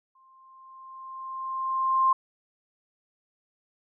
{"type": "tone with exponential growth", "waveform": "sine", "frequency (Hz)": 1054, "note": "C6", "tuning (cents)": 12, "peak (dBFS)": -17, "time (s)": [0.15, 2.13], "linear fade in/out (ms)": 5, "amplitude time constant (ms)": 430, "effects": []}